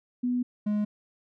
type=tone pair in turn; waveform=sine / triangle; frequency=246.9 / 209 Hz; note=B3 / G#3; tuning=0 / +11 cents; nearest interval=minor third; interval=289 cents; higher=first; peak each=-24 / -22 dBFS; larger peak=second; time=0.23-0.43 / 0.66-0.85 s; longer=first; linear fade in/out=10 ms; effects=none